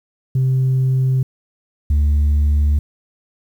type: tone pair in turn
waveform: sine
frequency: 130.81 / 73.41 Hz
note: C3 / D2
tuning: 0 / 0 cents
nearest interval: minor seventh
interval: 1000 cents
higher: first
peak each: -11 / -9 dBFS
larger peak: second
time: 0.35-1.23 / 1.9-2.79 s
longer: second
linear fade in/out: 5 ms
effects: tanh soft clip ceiling -11 dBFS + 8-bit